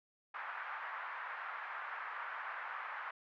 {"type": "band-pass noise", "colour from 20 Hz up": "pink", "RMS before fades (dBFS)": -44, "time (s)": [0.34, 3.11], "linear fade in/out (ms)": 5, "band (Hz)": [970, 1800], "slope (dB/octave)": 24, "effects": []}